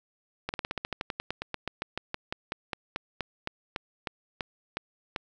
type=slowing click train; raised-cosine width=0.3 ms; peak=-15 dBFS; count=29; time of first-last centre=0.49-5.162 s; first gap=49 ms; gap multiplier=1.08; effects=none